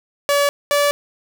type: tone pair in turn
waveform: sawtooth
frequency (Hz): 571 / 577.3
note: D5 / D5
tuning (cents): -49 / -30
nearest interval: unison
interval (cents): 19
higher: second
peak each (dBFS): -10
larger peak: neither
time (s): 0.29-0.49 / 0.71-0.91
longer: neither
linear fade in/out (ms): 0
effects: none